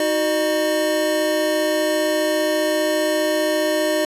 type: tone cluster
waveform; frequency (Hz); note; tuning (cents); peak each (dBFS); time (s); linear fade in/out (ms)
square; 315.6 / 370.6 / 607; D#4 / F#4 / D#5; +25 / +3 / -43; -24 / -27 / -20; 0-4.05; 2
effects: resampled to 32000 Hz